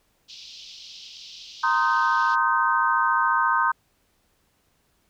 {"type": "band-pass noise", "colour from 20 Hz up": "white", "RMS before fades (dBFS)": -43, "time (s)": [0.28, 2.36], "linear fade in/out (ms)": 20, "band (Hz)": [2800, 5400], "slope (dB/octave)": 48}
{"type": "chord", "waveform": "sine", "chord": "C minor seventh", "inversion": "third", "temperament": "equal with one note detuned", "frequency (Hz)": [932.3, 1046.5, 1244.5, 1541], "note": ["Bb5", "C6", "Eb6", "G6"], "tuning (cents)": [0, 0, 0, -30], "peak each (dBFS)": -24, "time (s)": [1.63, 3.72], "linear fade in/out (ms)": 10}
{"effects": ["pink hiss -67 dBFS RMS until 5.09 s"]}